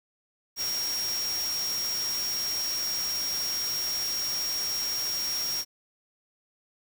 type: tone in noise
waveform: sine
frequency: 5588 Hz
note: F8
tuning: in tune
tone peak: -28 dBFS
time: 0.56-5.65 s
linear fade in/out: 50 ms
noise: white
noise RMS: -36 dBFS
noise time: 0.56-5.65 s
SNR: +5 dB
effects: none